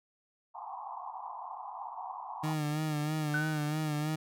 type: band-pass noise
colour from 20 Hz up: pink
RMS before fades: -42 dBFS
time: 0.54-2.55 s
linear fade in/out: 20 ms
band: 730 to 1100 Hz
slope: 96 dB/octave
type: tone with vibrato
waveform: 30% pulse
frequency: 152.3 Hz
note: D#3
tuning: 37 cents flat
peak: -28 dBFS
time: 2.43-4.16 s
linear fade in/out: 10 ms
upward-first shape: sine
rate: 3.1 Hz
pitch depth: 47 cents each way
type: tone with exponential decay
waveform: sine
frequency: 1500 Hz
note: F#6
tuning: 23 cents sharp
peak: -28 dBFS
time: 3.34-3.9 s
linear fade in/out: 2 ms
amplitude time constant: 120 ms
effects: none